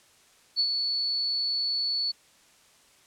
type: tone with ADSR envelope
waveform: sine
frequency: 4435 Hz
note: C#8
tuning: in tune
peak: -20 dBFS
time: 0.56-2.12 s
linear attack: 36 ms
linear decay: 69 ms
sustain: -5 dB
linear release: 15 ms
effects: white hiss -59 dBFS RMS until 3.06 s + low-pass 9000 Hz 12 dB/octave